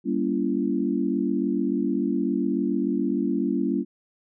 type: chord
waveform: sine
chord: G diminished seventh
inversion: none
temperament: just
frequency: 196 / 235.2 / 282.2 / 338.7 Hz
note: G3 / Bb3 / Db4 / Fb4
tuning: 0 / +16 / +31 / +47 cents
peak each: -28 / -27 / -26 / -28 dBFS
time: 0.04-3.85 s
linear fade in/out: 50 ms
effects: none